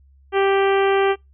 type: harmonic tone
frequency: 392 Hz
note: G4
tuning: in tune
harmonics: 1 / 2 / 3 / 4 / 5 / 6 / 7 / 8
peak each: -16 / -22 / -26 / -28 / -30 / -32 / -33 / -34 dBFS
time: 0.32-1.16 s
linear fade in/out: 50 ms
effects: noise-tail reverb RT60 0.2 s tail -25 dB re dry + added 68 Hz sine -49 dBFS peak until 1.33 s